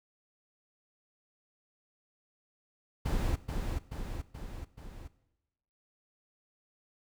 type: noise with echo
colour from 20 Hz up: brown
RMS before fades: -30 dBFS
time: 3.05-3.36 s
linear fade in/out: 10 ms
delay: 430 ms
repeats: 4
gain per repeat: -4 dB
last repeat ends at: 5.08 s
effects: noise-tail reverb RT60 1.0 s tail -18 dB re dry